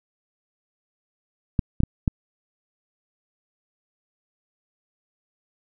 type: clicks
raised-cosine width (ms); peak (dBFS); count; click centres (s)
5; -7; 4; 1.592 / 1.804 / 1.835 / 2.078
effects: none